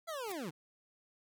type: linear sweep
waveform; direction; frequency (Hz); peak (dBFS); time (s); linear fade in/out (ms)
25% pulse; down; 686 to 135.7; -35; 0.07-0.51; 20
type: noise with exponential growth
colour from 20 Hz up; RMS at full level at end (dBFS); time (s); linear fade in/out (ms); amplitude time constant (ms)
white; -42; 0.2-0.32; 2; 24
effects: none